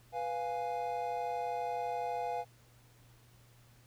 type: chord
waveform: triangle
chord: F diminished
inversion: second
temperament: equal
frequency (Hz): 493.9 / 698.5 / 830.6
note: Cb5 / F5 / Ab5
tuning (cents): 0 / 0 / 0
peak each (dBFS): -38 / -35 / -36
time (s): 0.12-2.45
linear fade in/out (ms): 50
effects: added 119 Hz sine -61 dBFS peak until 3.86 s + pink hiss -65 dBFS RMS until 3.86 s